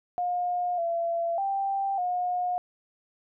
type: tone with pitch steps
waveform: sine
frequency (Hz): 713 / 677 / 786 / 719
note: F5 / E5 / G5 / F#5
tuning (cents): +36 / +46 / +4 / -50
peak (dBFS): -25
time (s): 0.18-2.58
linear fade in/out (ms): 0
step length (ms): 600
effects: none